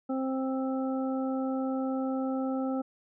harmonic tone, 263.6 Hz, C4, 13 cents sharp, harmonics 1 / 2 / 3 / 5, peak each -29 / -35 / -39 / -43 dBFS, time 0.09-2.82 s, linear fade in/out 10 ms, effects none

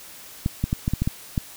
clicks, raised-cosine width 5 ms, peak -9 dBFS, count 8, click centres 0.461 / 0.64 / 0.729 / 0.879 / 0.936 / 1.02 / 1.075 / 1.378 s, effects white hiss -43 dBFS RMS until 1.56 s

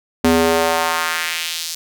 square tone with high-pass filter sweep, 82.41 Hz, E2, in tune, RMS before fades -18 dBFS, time 0.24-1.75 s, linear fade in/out 5 ms, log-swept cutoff 240 to 5300 Hz, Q 1.5, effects none

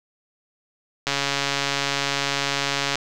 click train, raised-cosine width 0.2 ms, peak -5 dBFS, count 265, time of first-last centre 1.07-2.956 s, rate 140 Hz, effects none

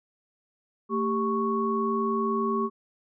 sine tone cluster, 224.5 / 394.7 / 1108 Hz, A3 / G4 / C#6, +35 / +12 / -1 cents, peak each -28 dBFS, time 0.89-2.7 s, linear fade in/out 50 ms, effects none

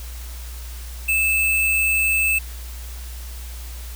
sine tone with sample-and-hold, 2627 Hz, E7, 7 cents flat, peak -16 dBFS, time 1.08-2.39 s, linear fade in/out 10 ms, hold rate 11025 Hz, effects added 60 Hz sine -31 dBFS peak until 3.95 s + white hiss -41 dBFS RMS until 3.95 s

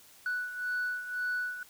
sine beating tone pair, 1480 / 1481.9 Hz, F#6 / F#6, 0 / +2 cents, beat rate 1.9 Hz, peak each -31 / -36 dBFS, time 0.26-1.63 s, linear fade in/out 2 ms, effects tanh soft clip ceiling -27 dBFS + white hiss -57 dBFS RMS until 1.69 s

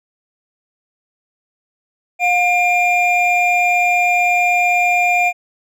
triangle tone pair together, 712.6 / 2397 Hz, F5 / D7, +35 / +35 cents, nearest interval octave + major sixth, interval 2100 cents, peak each -13 dBFS, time 2.19-5.33 s, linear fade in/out 50 ms, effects none

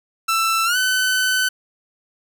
sawtooth tone with pitch glide, 1332 to 1512.5 Hz, E6 to F#6, +18 to +38 cents, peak -13 dBFS, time 0.28-1.49 s, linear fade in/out 10 ms, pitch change +220 cents, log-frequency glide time 0.65-0.77 s, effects none

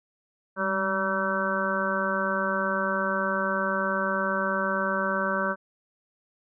harmonic tone with a mistuned harmonic, 191.6 Hz, G3, 39 cents flat, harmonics 1 / 2 / 3 / 5 / 6 / 7 / 8, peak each -32 / -36 / -30 / -33 / -32 / -33 / -29 dBFS, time 0.56-5.56 s, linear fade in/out 50 ms, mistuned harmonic 1, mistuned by +50 cents, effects none

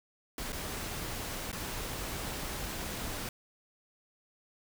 pink noise with dropouts, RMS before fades -38 dBFS, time 0.38-3.29 s, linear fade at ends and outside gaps 2 ms, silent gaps 0.522-0.528 / 1.517-1.528 s, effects none

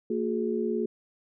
sine tone cluster, 227.7 / 363 / 421.6 Hz, A#3 / F#4 / G#4, -40 / -33 / +26 cents, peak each -30 dBFS, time 0.1-0.86 s, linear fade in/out 5 ms, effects none

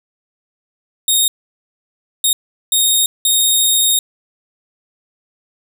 15% pulse tone bursts at uneven times, 3714 Hz, A#7, 7 cents flat, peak -4 dBFS, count 4, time 1.08-1.28 / 2.24-2.33 / 2.72-3.06 / 3.25-3.99 s, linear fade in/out 2 ms, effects none

